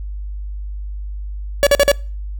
45% pulse tone bursts, 569 Hz, C#5, 45 cents sharp, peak -8 dBFS, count 4, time 1.63-1.916 s, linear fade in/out 0 ms, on 37 ms, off 46 ms, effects noise-tail reverb RT60 0.4 s tail -25 dB re dry + added 50 Hz sine -24 dBFS peak until 2.39 s

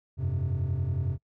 triangle chord, F suspended second, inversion none, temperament just, 87.31 / 98.22 / 130.96 Hz, F2 / G2 / C3, 0 / +4 / +2 cents, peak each -28 / -29 / -27 dBFS, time 0.17-1.18 s, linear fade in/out 50 ms, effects noise-tail reverb RT60 0.1 s tail -23 dB re dry + tanh soft clip ceiling -19 dBFS

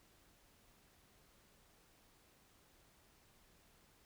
silence, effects pink hiss -69 dBFS RMS until 4.05 s

